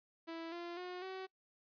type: tone with pitch steps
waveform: sawtooth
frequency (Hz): 329.6 / 345 / 361.1 / 378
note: E4 / F4 / F#4 / F#4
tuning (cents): 0 / -21 / -42 / +37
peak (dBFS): -39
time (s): 0.27-1.27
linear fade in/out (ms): 20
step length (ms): 250
effects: noise-tail reverb RT60 0.1 s tail -25 dB re dry + resampled to 11025 Hz